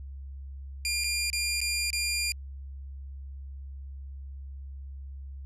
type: tone with dropouts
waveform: 15% pulse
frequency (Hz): 2400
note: D7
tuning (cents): +37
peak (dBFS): -20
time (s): 0.85-2.32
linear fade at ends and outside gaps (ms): 1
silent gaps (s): 1.038-1.042 / 1.301-1.33 / 1.605-1.614 / 1.904-1.93
effects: added 68 Hz sine -38 dBFS peak until 5.45 s + low-pass 12000 Hz 12 dB/octave